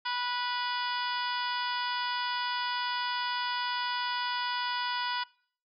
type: harmonic tone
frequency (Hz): 490.6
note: B4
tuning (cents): -12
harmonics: 2 / 3 / 4 / 5 / 6 / 7 / 8 / 9 / 10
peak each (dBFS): -33 / -36 / -41 / -44 / -40 / -40 / -51 / -44 / -41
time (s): 0.05-5.24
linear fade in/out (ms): 10
effects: noise-tail reverb RT60 0.5 s tail -22 dB re dry